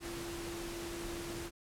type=tone in noise; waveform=sine; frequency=341.3 Hz; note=F4; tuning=40 cents flat; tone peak=-42 dBFS; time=0-1.51 s; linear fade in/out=50 ms; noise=pink; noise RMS=-44 dBFS; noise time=0-1.51 s; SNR=-1 dB; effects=low-pass 12000 Hz 12 dB/octave